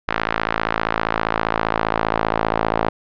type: tone with band-pass filter sweep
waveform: sawtooth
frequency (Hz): 55.1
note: A1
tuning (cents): +3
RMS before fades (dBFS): -21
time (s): 0.08-2.89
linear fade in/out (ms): 5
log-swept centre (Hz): 1500 to 830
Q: 1.2
effects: resampled to 11025 Hz